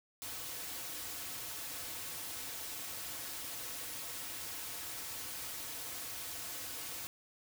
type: noise with comb filter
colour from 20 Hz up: white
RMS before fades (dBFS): -43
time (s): 0.22-7.07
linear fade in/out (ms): 0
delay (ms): 5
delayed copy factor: -0.6
effects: none